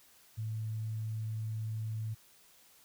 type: tone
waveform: sine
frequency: 110 Hz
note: A2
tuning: in tune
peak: -34 dBFS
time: 0.37-2.15 s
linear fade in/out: 20 ms
effects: white hiss -62 dBFS RMS until 2.84 s